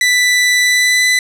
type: tone with pitch glide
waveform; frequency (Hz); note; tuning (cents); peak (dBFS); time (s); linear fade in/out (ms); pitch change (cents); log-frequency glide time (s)
sawtooth; 1982 to 2000; B6 to B6; +6 to +21; -6; 0.01-1.19; 2; +15; 0.62-1.06
effects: low-pass 10000 Hz 12 dB/octave